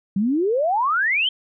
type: exponential sweep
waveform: sine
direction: up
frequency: 185.7 to 3203 Hz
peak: -17 dBFS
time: 0.16-1.29 s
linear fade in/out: 5 ms
effects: none